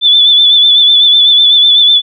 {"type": "tone with vibrato", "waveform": "sine", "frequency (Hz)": 3486, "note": "A7", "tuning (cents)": -17, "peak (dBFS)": -3, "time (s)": [0.01, 2.02], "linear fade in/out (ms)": 50, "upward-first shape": "sine", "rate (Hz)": 8, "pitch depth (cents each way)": 41, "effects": []}